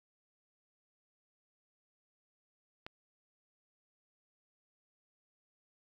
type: click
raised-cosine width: 0.3 ms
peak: -27 dBFS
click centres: 2.865 s
effects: 9-bit